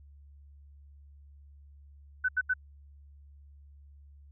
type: tone bursts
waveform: sine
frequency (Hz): 1506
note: F#6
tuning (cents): +30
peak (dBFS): -24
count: 3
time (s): 2.24-2.539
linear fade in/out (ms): 10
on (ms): 47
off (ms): 79
effects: added 71 Hz sine -51 dBFS peak until 4.31 s